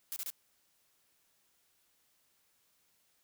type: noise bursts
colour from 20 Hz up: blue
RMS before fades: -39 dBFS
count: 3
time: 0.12-0.302 s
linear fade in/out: 0 ms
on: 42 ms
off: 28 ms
effects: white hiss -73 dBFS RMS until 3.23 s